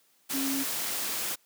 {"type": "tone in noise", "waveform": "sine", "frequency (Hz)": 272.2, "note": "C#4", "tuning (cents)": -31, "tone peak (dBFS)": -29, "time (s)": [0.33, 0.64], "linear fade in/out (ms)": 20, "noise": "white", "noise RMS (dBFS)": -32, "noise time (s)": [0.29, 1.36], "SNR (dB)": 0, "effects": ["white hiss -66 dBFS RMS until 1.45 s", "high-pass 150 Hz 12 dB/octave"]}